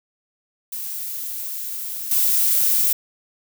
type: noise with level steps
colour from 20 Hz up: violet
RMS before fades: -29 / -18 dBFS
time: 0.72-2.93 s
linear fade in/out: 5 ms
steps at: 2.11 s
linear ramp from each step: 2 ms
effects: none